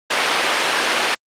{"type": "band-pass noise", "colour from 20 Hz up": "white", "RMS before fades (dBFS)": -18, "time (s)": [0.1, 1.15], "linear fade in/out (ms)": 10, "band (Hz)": [390, 3100], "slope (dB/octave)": 12, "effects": ["low-pass 12000 Hz 12 dB/octave", "Opus 32 kbps"]}